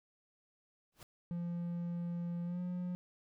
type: noise with exponential growth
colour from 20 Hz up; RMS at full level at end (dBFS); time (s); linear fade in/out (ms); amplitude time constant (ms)
pink; -49; 0.92-1.03; 2; 23
type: tone with pitch glide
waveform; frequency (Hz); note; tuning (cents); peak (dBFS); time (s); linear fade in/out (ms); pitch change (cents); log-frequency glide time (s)
triangle; 172.6 to 179; F3 to F3; -20 to +43; -34; 1.31-2.95; 0; +63; 2.44-2.6
effects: none